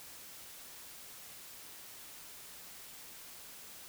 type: silence
effects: white hiss -51 dBFS RMS until 3.88 s